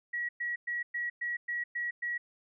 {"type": "tone bursts", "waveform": "sine", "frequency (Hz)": 1918, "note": "A#6", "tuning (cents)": 49, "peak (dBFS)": -31, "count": 8, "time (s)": [0.13, 2.18], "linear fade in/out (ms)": 10, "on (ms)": 160, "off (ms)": 110, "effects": []}